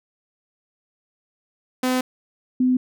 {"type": "tone pair in turn", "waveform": ["sawtooth", "sine"], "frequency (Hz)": [254.8, 253.8], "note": ["C4", "B3"], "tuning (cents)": [-46, 47], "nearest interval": "unison", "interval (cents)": 7, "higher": "first", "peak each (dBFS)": -15, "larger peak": "neither", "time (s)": [[1.83, 2.01], [2.6, 2.77]], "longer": "first", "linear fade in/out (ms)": 5, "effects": []}